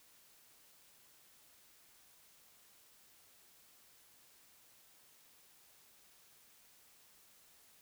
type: silence
effects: white hiss -65 dBFS RMS until 7.81 s